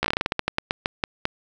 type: slowing click train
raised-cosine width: 0.3 ms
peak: -5 dBFS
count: 17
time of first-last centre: 0.03-1.254 s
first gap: 14 ms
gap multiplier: 1.2
effects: none

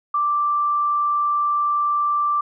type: tone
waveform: sine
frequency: 1174.7 Hz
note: D6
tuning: in tune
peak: -17 dBFS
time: 0.14-2.41 s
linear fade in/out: 5 ms
effects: none

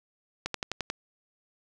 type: slowing click train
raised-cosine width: 0.2 ms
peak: -13 dBFS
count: 6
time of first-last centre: 0.46-0.901 s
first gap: 83 ms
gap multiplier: 1.03
effects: none

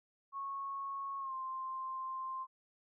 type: tone with pitch glide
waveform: sine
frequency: 1100 to 1049.1 Hz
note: C#6 to C6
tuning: -14 to +4 cents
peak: -38 dBFS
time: 0.32-2.47 s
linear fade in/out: 50 ms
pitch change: -82 cents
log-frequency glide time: 1.19-1.34 s
effects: none

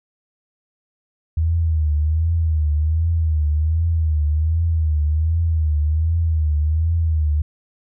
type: tone with vibrato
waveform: sine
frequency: 79 Hz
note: D#2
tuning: 27 cents sharp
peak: -15 dBFS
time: 1.37-7.42 s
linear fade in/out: 5 ms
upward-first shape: triangle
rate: 1.3 Hz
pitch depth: 110 cents each way
effects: none

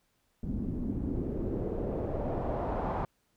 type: noise with low-pass filter sweep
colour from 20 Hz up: pink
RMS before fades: -33 dBFS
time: 0.43-3.05 s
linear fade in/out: 2 ms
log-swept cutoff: 210 to 960 Hz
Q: 2.1
effects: pink hiss -74 dBFS RMS until 3.36 s

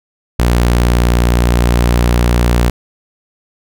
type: tone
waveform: sawtooth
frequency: 59.6 Hz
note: A#1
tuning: 39 cents sharp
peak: -5 dBFS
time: 0.39-2.7 s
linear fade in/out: 5 ms
effects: none

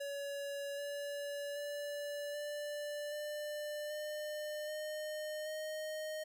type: tone with pitch steps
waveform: square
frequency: 565 / 572.6 / 580.2 / 588 / 595.8 / 603.8 / 611.9 / 620.1 Hz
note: C#5 / D5 / D5 / D5 / D5 / D5 / D#5 / D#5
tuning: +33 / -44 / -21 / +2 / +25 / +48 / -29 / -6 cents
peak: -40 dBFS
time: 0-6.24 s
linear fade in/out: 10 ms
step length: 780 ms
effects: none

